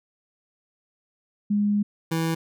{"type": "tone pair in turn", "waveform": ["sine", "25% pulse"], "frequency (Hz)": [206, 163.5], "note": ["G#3", "E3"], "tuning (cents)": [-14, -14], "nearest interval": "major third", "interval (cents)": 400, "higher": "first", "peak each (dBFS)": -19, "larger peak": "neither", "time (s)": [[1.5, 1.83], [2.11, 2.35]], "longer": "first", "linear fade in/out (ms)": 10, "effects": []}